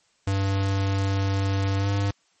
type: tone with pitch glide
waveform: square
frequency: 97.8 to 99.85 Hz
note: G2 to G2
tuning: -4 to +32 cents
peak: -22 dBFS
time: 0.27-2.11 s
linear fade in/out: 5 ms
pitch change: +36 cents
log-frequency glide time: 1.78-1.88 s
effects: white hiss -65 dBFS RMS until 2.4 s + MP3 32 kbps